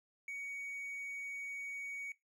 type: tone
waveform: triangle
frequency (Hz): 2244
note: C#7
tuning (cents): +21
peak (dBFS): -39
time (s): 0.28-2.12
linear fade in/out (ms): 2
effects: noise-tail reverb RT60 0.2 s tail -19 dB re dry